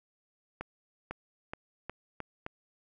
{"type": "accelerating click train", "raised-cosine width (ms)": 0.5, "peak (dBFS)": -22, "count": 6, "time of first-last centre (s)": [0.61, 2.464], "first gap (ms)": 500, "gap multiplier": 0.85, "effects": []}